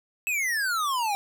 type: exponential sweep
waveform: square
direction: down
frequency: 2638 to 784 Hz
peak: -25 dBFS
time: 0.27-1.15 s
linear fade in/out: 0 ms
effects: none